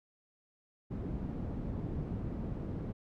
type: low-pass noise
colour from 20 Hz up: white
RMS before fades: -38 dBFS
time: 0.9-2.93 s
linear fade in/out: 20 ms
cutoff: 210 Hz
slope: 12 dB/octave
effects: none